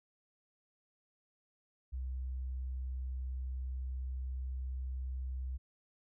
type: tone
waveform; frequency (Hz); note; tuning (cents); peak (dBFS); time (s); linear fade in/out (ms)
sine; 64.3; C2; -30; -36; 1.92-5.58; 20
effects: none